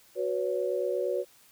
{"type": "chord", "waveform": "sine", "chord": "F# suspended fourth", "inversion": "none", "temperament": "equal with one note detuned", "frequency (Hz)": [370, 493.9, 562.4], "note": ["F#4", "B4", "C#5"], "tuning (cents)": [0, 0, 25], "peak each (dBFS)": -31, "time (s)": [0.15, 1.25], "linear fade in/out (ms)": 50, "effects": ["white hiss -59 dBFS RMS until 1.51 s"]}